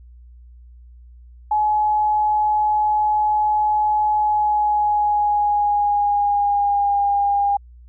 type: tone with pitch glide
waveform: sine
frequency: 847 to 807.8 Hz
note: G#5 to G#5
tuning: +34 to -48 cents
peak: -15 dBFS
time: 1.51-7.57 s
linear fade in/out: 5 ms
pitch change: -82 cents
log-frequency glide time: 4.13-7 s
effects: added 60 Hz sine -41 dBFS peak until 7.88 s